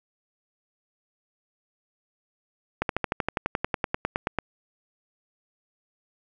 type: slowing click train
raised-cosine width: 0.5 ms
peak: -9 dBFS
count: 18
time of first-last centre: 2.82-4.387 s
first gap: 72 ms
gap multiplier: 1.03
effects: none